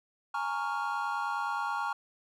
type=chord; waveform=triangle; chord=Bb minor seventh; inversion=third; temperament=equal with one note detuned; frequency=830.6 / 920 / 1108.7 / 1396.9 Hz; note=Ab5 / Bb5 / Db6 / F6; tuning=0 / -23 / 0 / 0 cents; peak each=-34 dBFS; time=0.34-1.93 s; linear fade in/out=5 ms; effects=none